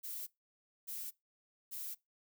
violet noise bursts, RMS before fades -43 dBFS, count 3, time 0.03-1.95 s, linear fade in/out 20 ms, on 240 ms, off 600 ms, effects noise-tail reverb RT60 0.2 s tail -22 dB re dry

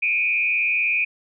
sine tone with frequency modulation, 2432 Hz, D#7, 40 cents flat, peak -18 dBFS, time 0.02-1.05 s, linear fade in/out 10 ms, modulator 120 Hz, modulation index 0.94, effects none

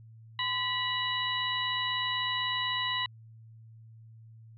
harmonic tone with a mistuned harmonic, 976 Hz, B5, 21 cents flat, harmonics 1 / 2 / 3 / 4, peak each -34 / -34 / -34 / -34 dBFS, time 0.39-3.06 s, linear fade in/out 2 ms, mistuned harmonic 1, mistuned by +73 cents, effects added 112 Hz sine -49 dBFS peak until 4.57 s

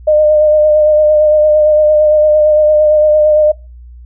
sine tone with vibrato, 608 Hz, D#5, 40 cents flat, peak -5 dBFS, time 0.07-3.52 s, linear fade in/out 10 ms, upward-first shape sine, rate 8.8 Hz, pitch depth 22 cents each way, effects noise-tail reverb RT60 0.3 s tail -25 dB re dry + added 60 Hz sine -31 dBFS peak until 4.05 s

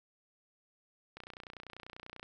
click train, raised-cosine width 0.3 ms, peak -30 dBFS, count 33, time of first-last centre 1.17-2.23 s, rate 30.2 Hz, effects none

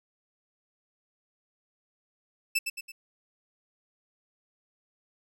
sawtooth tone with echo, 2640 Hz, E7, 2 cents sharp, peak -20 dBFS, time 2.55-2.59 s, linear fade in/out 10 ms, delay 110 ms, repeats 3, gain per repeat -6 dB, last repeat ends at 2.92 s, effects none

